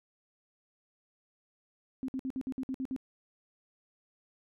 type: tone bursts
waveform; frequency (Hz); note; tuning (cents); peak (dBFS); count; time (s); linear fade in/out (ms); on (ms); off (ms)
sine; 262.2; C4; +4; -32; 9; 2.03-2.963; 0; 53; 57
effects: none